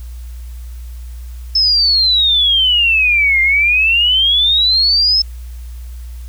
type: exponential two-way sweep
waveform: sine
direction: down then up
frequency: 5274 to 2093 to 5274 Hz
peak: -9 dBFS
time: 1.55-5.22 s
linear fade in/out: 5 ms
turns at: 3.41 s
effects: added 60 Hz sine -26 dBFS peak until 6.28 s + white hiss -47 dBFS RMS until 6.28 s